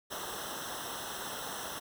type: noise with comb filter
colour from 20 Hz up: pink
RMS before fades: -40 dBFS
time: 0.1-1.8 s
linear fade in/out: 20 ms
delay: 0.43 ms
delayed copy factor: -0.95
effects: none